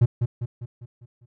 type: tone with echo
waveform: triangle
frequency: 119.3 Hz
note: A#2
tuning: 41 cents sharp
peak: -11 dBFS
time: 0.01-0.06 s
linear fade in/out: 10 ms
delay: 200 ms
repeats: 6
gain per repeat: -6 dB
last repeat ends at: 1.26 s
effects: none